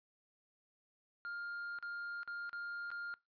triangle tone with dropouts, 1405 Hz, F6, 10 cents sharp, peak -39 dBFS, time 1.25-3.14 s, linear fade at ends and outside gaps 0 ms, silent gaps 1.787-1.826 / 2.232-2.276 / 2.494-2.53 / 2.904-2.915 s, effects noise-tail reverb RT60 0.2 s tail -21 dB re dry + resampled to 11025 Hz

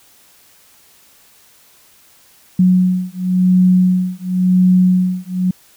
sine beating tone pair, 182.7 / 183.64 Hz, F#3 / F#3, -22 / -13 cents, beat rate 0.94 Hz, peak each -13 dBFS, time 2.59-5.51 s, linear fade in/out 5 ms, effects white hiss -49 dBFS RMS until 5.76 s

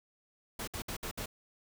pink noise bursts, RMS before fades -39 dBFS, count 5, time 0.59-1.259 s, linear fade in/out 5 ms, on 85 ms, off 61 ms, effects none

